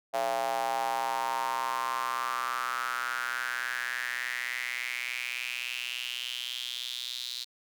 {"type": "tone with high-pass filter sweep", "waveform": "square", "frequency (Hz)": 61.74, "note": "B1", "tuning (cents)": 0, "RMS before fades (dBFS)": -33, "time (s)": [0.13, 7.45], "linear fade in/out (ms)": 20, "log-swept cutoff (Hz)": [680, 4000], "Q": 5.6, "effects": []}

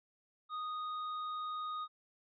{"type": "tone with tanh clipping", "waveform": "sine", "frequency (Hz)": 1241, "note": "D#6", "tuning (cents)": -5, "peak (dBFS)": -39, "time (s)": [0.49, 1.88], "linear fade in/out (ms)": 50, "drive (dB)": 9, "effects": ["resampled to 11025 Hz"]}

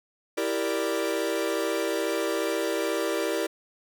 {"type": "chord", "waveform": "45% pulse", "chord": "E half-diminished seventh", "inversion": "none", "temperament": "equal", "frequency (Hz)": [329.6, 392, 466.2, 587.3], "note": ["E4", "G4", "Bb4", "D5"], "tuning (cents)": [0, 0, 0, 0], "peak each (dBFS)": -31, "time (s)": [0.37, 3.47], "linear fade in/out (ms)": 10, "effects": []}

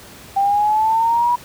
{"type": "linear sweep", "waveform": "sine", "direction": "up", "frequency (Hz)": [784, 974], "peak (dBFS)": -13, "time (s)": [0.36, 1.36], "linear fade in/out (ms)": 10, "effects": ["pink hiss -40 dBFS RMS until 1.44 s", "high-pass 60 Hz 12 dB/octave"]}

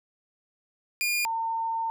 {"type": "tone pair in turn", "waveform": ["sawtooth", "sine"], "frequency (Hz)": [2421, 906.9], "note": ["D#7", "A#5"], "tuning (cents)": [-48, -48], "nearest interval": "octave + perfect fourth", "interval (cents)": 1700, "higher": "first", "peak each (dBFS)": [-21, -26], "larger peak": "first", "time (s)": [[1.01, 1.25], [1.25, 1.9]], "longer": "second", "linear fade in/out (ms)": 0, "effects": []}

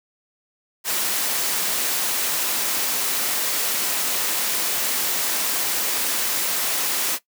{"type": "high-pass noise", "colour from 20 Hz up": "white", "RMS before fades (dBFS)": -23, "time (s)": [0.84, 7.19], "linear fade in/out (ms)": 50, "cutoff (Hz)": 220, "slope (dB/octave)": 12, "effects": ["noise-tail reverb RT60 0.1 s tail -17 dB re dry"]}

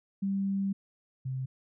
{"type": "tone pair in turn", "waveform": "sine", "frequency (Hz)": [196, 130.81], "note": ["G3", "C3"], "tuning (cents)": [0, 0], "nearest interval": "perfect fifth", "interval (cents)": 700, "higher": "first", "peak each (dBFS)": [-27, -31], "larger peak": "first", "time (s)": [[0.22, 0.73], [1.25, 1.46]], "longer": "first", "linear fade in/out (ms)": 10, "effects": []}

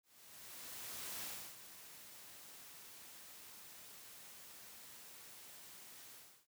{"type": "noise with ADSR envelope", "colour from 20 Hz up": "white", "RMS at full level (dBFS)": -45, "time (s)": [0.03, 6.47], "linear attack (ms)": 1200, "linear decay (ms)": 320, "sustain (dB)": -11, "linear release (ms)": 340, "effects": ["noise-tail reverb RT60 0.1 s tail -22 dB re dry", "high-pass 80 Hz 12 dB/octave"]}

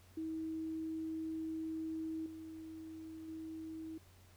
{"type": "tone with level steps", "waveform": "sine", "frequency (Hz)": 320, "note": "D#4", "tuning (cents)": 49, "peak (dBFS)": [-38, -46, -43], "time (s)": [0.17, 3.98], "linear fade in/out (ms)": 5, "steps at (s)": [2.26, 3.28], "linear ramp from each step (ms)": 2, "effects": ["added 90 Hz sine -61 dBFS peak until 4.36 s", "pink hiss -66 dBFS RMS until 4.36 s"]}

